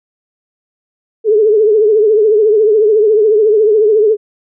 sine tone with vibrato, 428 Hz, A4, 48 cents flat, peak -6 dBFS, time 1.24-4.17 s, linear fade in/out 50 ms, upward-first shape triangle, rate 14 Hz, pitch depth 100 cents each way, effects none

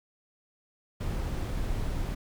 brown noise, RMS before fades -31 dBFS, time 1-2.15 s, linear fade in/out 10 ms, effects none

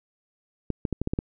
clicks, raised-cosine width 3 ms, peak -13 dBFS, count 7, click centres 0.703 / 0.852 / 0.927 / 1.016 / 1.074 / 1.135 / 1.189 s, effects none

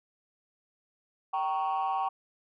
sine chord, G diminished, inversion none, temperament equal with one note detuned, 774.1 / 932.3 / 1108.7 Hz, G5 / Bb5 / Db6, -22 / 0 / 0 cents, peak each -28 / -32 / -31 dBFS, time 1.33-2.09 s, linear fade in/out 10 ms, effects tanh soft clip ceiling -23 dBFS

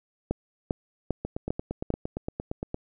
two click trains, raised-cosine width 2 ms, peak -17 / -12 dBFS, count 14 / 5, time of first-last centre 1.25-2.744 / 0.31-1.904 s, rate 8.7 / 2.51 Hz, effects none

